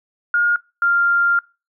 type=tone pair in turn; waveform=sine; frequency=1424 / 1394.7 Hz; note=F6 / F6; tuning=+33 / -3 cents; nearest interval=unison; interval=36 cents; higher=first; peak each=-13 dBFS; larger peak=neither; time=0.34-0.56 / 0.82-1.39 s; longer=second; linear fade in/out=2 ms; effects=noise-tail reverb RT60 0.3 s tail -24 dB re dry